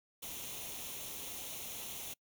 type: noise with comb filter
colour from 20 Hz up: white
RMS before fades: -44 dBFS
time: 0.22-2.14 s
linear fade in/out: 10 ms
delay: 0.31 ms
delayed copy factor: +0.6
effects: noise-tail reverb RT60 0.1 s tail -25 dB re dry